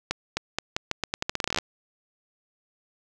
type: accelerating click train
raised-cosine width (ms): 0.2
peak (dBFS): -8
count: 19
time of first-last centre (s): 0.11-1.586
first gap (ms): 260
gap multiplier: 0.83
effects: none